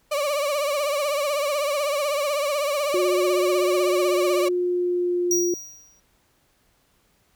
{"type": "tone with vibrato", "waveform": "35% pulse", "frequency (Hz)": 578, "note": "D5", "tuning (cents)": -28, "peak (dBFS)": -20, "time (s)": [0.11, 4.49], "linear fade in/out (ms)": 10, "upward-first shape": "triangle", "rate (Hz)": 16, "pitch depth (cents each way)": 100}
{"type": "tone with pitch glide", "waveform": "sine", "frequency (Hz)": [361.6, 352.5], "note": ["F#4", "F4"], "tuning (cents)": [-40, 16], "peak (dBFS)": -20, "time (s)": [2.94, 5.54], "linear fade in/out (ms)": 2, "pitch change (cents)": -44, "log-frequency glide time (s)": [3.8, 5.36]}
{"type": "tone with exponential decay", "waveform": "square", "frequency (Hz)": 5750, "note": "F8", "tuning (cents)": 50, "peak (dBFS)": -19, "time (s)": [5.31, 6], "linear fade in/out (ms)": 2, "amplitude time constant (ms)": 150}
{"effects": ["pink hiss -64 dBFS RMS until 7.35 s"]}